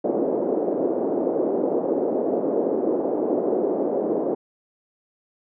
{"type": "band-pass noise", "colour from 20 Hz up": "pink", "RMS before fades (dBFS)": -23, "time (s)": [0.04, 4.35], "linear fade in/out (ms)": 5, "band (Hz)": [300, 560], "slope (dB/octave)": 24, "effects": []}